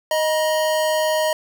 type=tone pair together; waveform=square; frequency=623 / 957.6 Hz; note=D#5 / A#5; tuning=+2 / +46 cents; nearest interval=perfect fifth; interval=744 cents; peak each=-19 / -25 dBFS; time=0.11-1.33 s; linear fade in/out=2 ms; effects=none